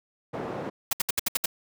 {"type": "band-pass noise", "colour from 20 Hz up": "white", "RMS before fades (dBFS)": -34, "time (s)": [0.33, 0.7], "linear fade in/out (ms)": 10, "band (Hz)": [130, 600], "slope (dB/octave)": 12}
{"type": "noise bursts", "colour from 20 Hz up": "white", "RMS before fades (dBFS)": -24, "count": 7, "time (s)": [0.91, 1.459], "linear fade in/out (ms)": 5, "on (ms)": 21, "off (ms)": 67}
{"effects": []}